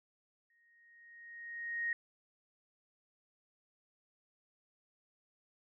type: tone with exponential growth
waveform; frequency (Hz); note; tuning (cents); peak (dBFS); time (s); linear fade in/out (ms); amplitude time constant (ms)
sine; 1869; A#6; +4; -31; 0.5-1.93; 2; 310
effects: none